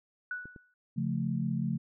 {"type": "tone with exponential decay", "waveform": "sine", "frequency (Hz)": 1477, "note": "F#6", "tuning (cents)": -3, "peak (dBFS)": -31, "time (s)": [0.31, 0.74], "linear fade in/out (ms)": 2, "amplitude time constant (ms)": 92}
{"type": "clicks", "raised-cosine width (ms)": 3, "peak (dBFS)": -35, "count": 2, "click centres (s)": [0.456, 0.562]}
{"type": "chord", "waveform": "sine", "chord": "Db augmented", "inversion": "none", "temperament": "equal", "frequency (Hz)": [138.59, 174.61, 220], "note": ["Db3", "F3", "A3"], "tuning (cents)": [0, 0, 0], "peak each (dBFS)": -33, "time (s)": [0.96, 1.78], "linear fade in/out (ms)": 20}
{"effects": []}